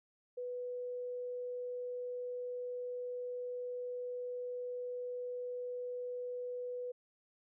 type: tone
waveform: sine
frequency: 493.9 Hz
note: B4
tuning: in tune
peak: -38 dBFS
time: 0.37-6.92 s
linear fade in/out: 10 ms
effects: none